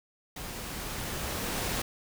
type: noise with level ramp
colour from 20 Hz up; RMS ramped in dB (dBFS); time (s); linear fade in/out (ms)
pink; -40 to -31; 0.36-1.82; 5
effects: none